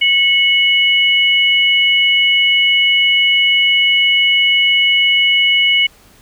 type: tone pair together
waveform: sine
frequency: 2200 / 2937 Hz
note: C#7 / F#7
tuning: -14 / -13 cents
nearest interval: perfect fourth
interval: 501 cents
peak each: -12 dBFS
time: 0.01-5.87 s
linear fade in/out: 10 ms
effects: pink hiss -47 dBFS RMS until 6.21 s